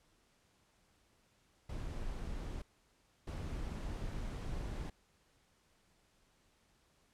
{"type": "noise bursts at uneven times", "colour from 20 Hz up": "brown", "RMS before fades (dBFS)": -41, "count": 2, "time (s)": [[1.69, 2.62], [3.27, 4.9]], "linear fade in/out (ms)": 5, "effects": ["pink hiss -72 dBFS RMS until 7.13 s", "low-pass 10000 Hz 12 dB/octave"]}